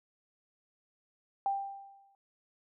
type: tone with exponential decay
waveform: sine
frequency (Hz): 790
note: G5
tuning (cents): +13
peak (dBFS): -26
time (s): 1.46-2.15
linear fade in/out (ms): 1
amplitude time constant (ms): 150
effects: none